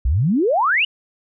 sine exponential sweep, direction up, 55 to 3019 Hz, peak -14 dBFS, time 0.05-0.85 s, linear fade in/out 5 ms, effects none

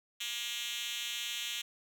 5% pulse tone with high-pass filter, 237.6 Hz, A#3, 33 cents sharp, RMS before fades -38 dBFS, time 0.2-1.62 s, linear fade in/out 10 ms, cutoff 3400 Hz, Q 2.7, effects none

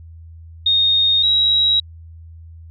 sine tone pair in turn, 3700 / 3851 Hz, A#7 / B7, -14 / -44 cents, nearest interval minor second, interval 70 cents, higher second, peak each -12 dBFS, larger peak neither, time 0.66-1.23 / 1.23-1.8 s, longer neither, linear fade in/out 5 ms, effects added 82 Hz sine -36 dBFS peak until 2.7 s

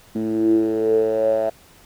10% pulse tone with band-pass filter sweep, 110.3 Hz, A2, 5 cents sharp, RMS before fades -19 dBFS, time 0.15-1.5 s, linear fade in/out 10 ms, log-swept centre 260 to 640 Hz, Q 9.7, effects pink hiss -50 dBFS RMS until 1.85 s

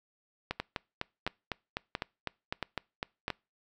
two click trains, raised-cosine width 0.3 ms, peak -16 / -16 dBFS, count 12 / 5, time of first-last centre 0.51-3.281 / 0.6-3.303 s, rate 3.97 / 1.48 Hz, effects noise-tail reverb RT60 0.3 s tail -26 dB re dry

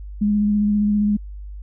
sine tone with vibrato, 207.7 Hz, G#3, in tune, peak -15 dBFS, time 0.21-1.17 s, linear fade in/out 10 ms, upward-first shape square, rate 15 Hz, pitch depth 13 cents each way, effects added 50 Hz sine -31 dBFS peak until 1.62 s

